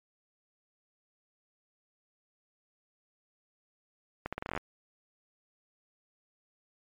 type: accelerating click train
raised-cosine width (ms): 0.5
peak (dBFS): -19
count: 11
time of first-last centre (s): 4.26-4.576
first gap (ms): 66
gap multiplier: 0.82
effects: MP3 64 kbps